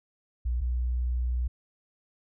sine tone pair in turn, 60.3 / 61.28 Hz, B1 / B1, -41 / -13 cents, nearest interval unison, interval 28 cents, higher second, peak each -25 dBFS, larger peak neither, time 0.45-0.61 / 0.61-1.48 s, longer second, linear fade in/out 10 ms, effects none

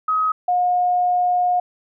sine tone pair in turn, 1267 / 718.1 Hz, D#6 / F5, +31 / +48 cents, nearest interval minor seventh, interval 983 cents, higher first, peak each -16 / -15 dBFS, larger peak second, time 0.08-0.32 / 0.48-1.6 s, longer second, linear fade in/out 5 ms, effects none

